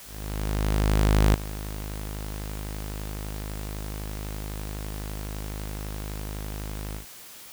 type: tone with ADSR envelope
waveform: sawtooth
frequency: 51.91 Hz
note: G#1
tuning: in tune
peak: -12 dBFS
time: 0.04-7.06 s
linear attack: 1300 ms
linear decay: 7 ms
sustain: -16 dB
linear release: 110 ms
effects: white hiss -45 dBFS RMS until 7.52 s